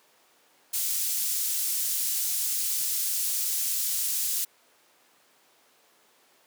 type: high-pass noise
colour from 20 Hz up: pink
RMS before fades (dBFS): -28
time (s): 0.73-4.45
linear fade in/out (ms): 10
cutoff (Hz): 7400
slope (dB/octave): 12
effects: pink hiss -61 dBFS RMS until 6.46 s + high-pass 400 Hz 12 dB/octave